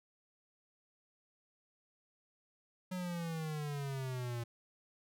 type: exponential sweep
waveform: square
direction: down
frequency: 185.4 to 116.54 Hz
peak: -38 dBFS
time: 2.91-4.44 s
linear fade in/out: 10 ms
effects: none